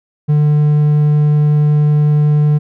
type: tone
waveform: triangle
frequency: 149.1 Hz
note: D3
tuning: 27 cents sharp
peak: -6 dBFS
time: 0.28-2.59 s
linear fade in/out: 20 ms
effects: none